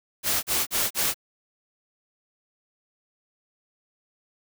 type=noise bursts; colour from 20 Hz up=white; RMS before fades=-24 dBFS; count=4; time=0.23-1.144 s; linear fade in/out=50 ms; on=200 ms; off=38 ms; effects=none